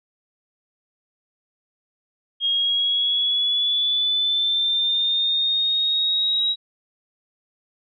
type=linear sweep; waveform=sine; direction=up; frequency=3252 to 3843 Hz; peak=-18 dBFS; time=2.4-6.56 s; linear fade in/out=50 ms; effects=none